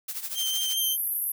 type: noise with tremolo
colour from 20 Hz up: blue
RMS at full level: -31 dBFS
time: 0.08-0.74 s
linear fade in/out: 5 ms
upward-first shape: triangle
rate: 13 Hz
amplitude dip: 80%
type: tone with vibrato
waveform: sawtooth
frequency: 3136 Hz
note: G7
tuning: in tune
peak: -23 dBFS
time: 0.34-0.97 s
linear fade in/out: 50 ms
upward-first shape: triangle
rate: 5 Hz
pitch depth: 17 cents each way
type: band-pass noise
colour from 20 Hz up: pink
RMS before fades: -29 dBFS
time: 0.77-1.32 s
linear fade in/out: 5 ms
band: 11000 to 13000 Hz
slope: 96 dB/octave
effects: none